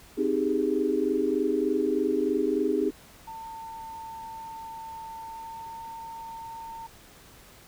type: chord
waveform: sine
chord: Ab major seventh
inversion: first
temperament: equal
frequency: 261.6 / 311.1 / 392 / 415.3 Hz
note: C4 / Eb4 / G4 / Ab4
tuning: 0 / 0 / 0 / 0 cents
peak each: -30 / -28 / -28 / -28 dBFS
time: 0.17-2.91 s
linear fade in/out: 20 ms
type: tone with pitch glide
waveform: sine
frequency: 899 to 908.4 Hz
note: A5 to A#5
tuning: +37 to -45 cents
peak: -37 dBFS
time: 3.27-6.87 s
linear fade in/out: 10 ms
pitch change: +18 cents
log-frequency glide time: 5.14-5.82 s
effects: pink hiss -52 dBFS RMS until 7.67 s